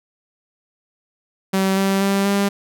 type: tone with pitch steps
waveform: sawtooth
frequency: 191.9 / 194.47 / 197.07 / 199.7 Hz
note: G3 / G3 / G3 / G3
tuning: -37 / -14 / +9 / +32 cents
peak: -12 dBFS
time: 1.53-2.49 s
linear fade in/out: 10 ms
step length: 240 ms
effects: none